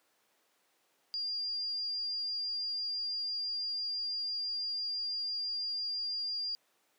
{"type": "tone", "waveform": "sine", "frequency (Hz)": 4802, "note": "D8", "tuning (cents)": 38, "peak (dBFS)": -33, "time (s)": [1.14, 6.55], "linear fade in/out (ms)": 0, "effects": ["pink hiss -72 dBFS RMS until 6.98 s", "high-pass 400 Hz 12 dB/octave"]}